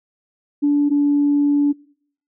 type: tone pair in turn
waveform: sine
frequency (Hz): 289.5 / 288.3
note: D4 / D4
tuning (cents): -25 / -32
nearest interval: unison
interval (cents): 7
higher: first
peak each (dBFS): -12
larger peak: neither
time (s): 0.62-0.9 / 0.9-1.73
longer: second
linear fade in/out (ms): 20
effects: noise-tail reverb RT60 0.6 s tail -24 dB re dry + tanh soft clip ceiling -8 dBFS